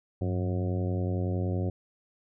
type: harmonic tone with a mistuned harmonic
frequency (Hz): 90.7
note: F#2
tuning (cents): -34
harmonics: 1 / 2 / 3 / 4 / 5 / 6 / 7 / 8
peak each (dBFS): -28 / -34 / -37 / -37 / -42 / -40 / -46 / -46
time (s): 0.21-1.7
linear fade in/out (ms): 5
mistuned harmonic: 1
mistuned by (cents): +110
effects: none